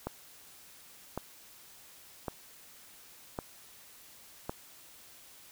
click train, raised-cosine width 1 ms, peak -20 dBFS, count 5, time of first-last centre 0.07-4.495 s, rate 0.904 Hz, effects white hiss -55 dBFS RMS until 5.51 s

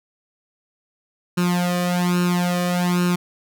sawtooth tone with flanger, 177.3 Hz, F3, 26 cents sharp, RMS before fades -20 dBFS, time 1.37-3.16 s, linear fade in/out 10 ms, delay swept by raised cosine 0.73 to 1.69 ms, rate 1.2 Hz, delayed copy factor +0.9, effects none

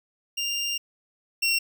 25% pulse tone pair in turn, 2794 / 2733 Hz, F7 / F7, 0 / -38 cents, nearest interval unison, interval 38 cents, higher first, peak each -22 / -17 dBFS, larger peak second, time 0.37-0.78 / 1.42-1.59 s, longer first, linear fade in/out 10 ms, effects none

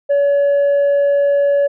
sine tone, 567 Hz, C#5, 39 cents sharp, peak -8 dBFS, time 0.09-1.68 s, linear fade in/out 20 ms, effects tanh soft clip ceiling -10 dBFS

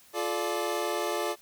25% pulse chord, D minor, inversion first, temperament equal with one note detuned, 349.2 / 430.9 / 587.3 Hz, F4 / A4 / D5, 0 / -36 / 0 cents, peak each -29 dBFS, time 0.13-1.36 s, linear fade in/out 50 ms, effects white hiss -57 dBFS RMS until 1.41 s

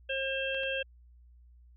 harmonic tone, 536 Hz, C5, 42 cents sharp, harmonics 1 / 3 / 5 / 6, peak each -34 / -37 / -35 / -39 dBFS, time 0.09-0.83 s, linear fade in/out 10 ms
clicks, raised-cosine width 0.3 ms, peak -32 dBFS, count 2, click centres 0.546 / 0.634 s
effects added 60 Hz sine -54 dBFS peak until 1.76 s

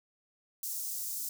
white high-pass noise, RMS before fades -37 dBFS, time 0.63-1.29 s, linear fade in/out 2 ms, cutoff 5700 Hz, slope 24 dB/octave, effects none

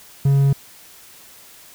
triangle tone with hard clipping, 138.59 Hz, C#3, in tune, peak -13 dBFS, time 0.25-0.53 s, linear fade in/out 5 ms, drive 6 dB, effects white hiss -45 dBFS RMS until 1.74 s

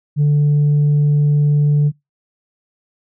sine tone, 146.83 Hz, D3, in tune, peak -8 dBFS, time 0.16-1.92 s, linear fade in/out 50 ms, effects noise-tail reverb RT60 0.2 s tail -26 dB re dry + tanh soft clip ceiling -9 dBFS

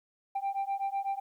sine beating tone pair, 784 / 792 Hz, G5 / G5, 0 / +18 cents, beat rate 8 Hz, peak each -31 dBFS, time 0.35-1.2 s, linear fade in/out 10 ms, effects tanh soft clip ceiling -27 dBFS + 11-bit

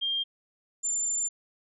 sine tone pair in turn, 3201 / 7186 Hz, G7 / A8, +36 / +36 cents, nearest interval octave + major second, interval 1400 cents, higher second, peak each -26 dBFS, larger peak neither, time 0.01-0.24 / 0.83-1.29 s, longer second, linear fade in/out 20 ms, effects none

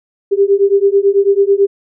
sine beating tone pair, 393.1 / 402.2 Hz, G4 / G4, +5 / +44 cents, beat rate 9.1 Hz, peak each -11 dBFS, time 0.31-1.67 s, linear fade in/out 20 ms, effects none

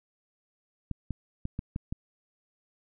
clicks, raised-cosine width 5 ms, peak -20 dBFS, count 6, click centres 0.913 / 1.107 / 1.454 / 1.591 / 1.761 / 1.925 s, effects none

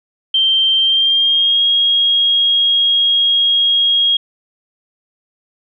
sine tone with pitch glide, 3140 to 3275 Hz, G7 to G#7, +2 to -25 cents, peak -10 dBFS, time 0.34-4.17 s, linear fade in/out 5 ms, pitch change +73 cents, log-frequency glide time 0.78-1.63 s, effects none

